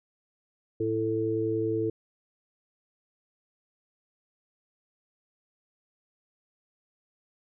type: harmonic tone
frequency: 110.5 Hz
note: A2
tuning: 8 cents sharp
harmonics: 1 / 3 / 4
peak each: -34 / -29 / -28 dBFS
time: 0.8-1.9 s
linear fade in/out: 5 ms
effects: none